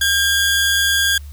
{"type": "tone pair together", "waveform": "sawtooth", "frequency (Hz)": [1606, 3403], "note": ["G6", "G#7"], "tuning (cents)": [41, 41], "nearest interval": "octave + minor second", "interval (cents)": 1300, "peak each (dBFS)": [-12, -16], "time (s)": [0.01, 1.18], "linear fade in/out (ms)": 5, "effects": ["added 72 Hz sine -31 dBFS peak until 1.32 s", "white hiss -50 dBFS RMS until 1.32 s"]}